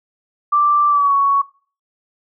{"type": "tone with pitch glide", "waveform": "sine", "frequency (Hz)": [1174.7, 1115.2], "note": ["D6", "C#6"], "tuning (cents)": [0, 10], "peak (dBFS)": -11, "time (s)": [0.52, 1.42], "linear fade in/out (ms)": 10, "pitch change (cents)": -90, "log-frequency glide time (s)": [0.89, 1.13], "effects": ["noise-tail reverb RT60 0.4 s tail -20 dB re dry"]}